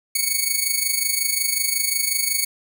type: tone with amplitude modulation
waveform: 5% pulse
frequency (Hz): 2228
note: C#7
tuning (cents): +8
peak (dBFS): -7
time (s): 0.15-2.45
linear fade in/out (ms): 5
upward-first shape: sine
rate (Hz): 25.5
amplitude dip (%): 65
effects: none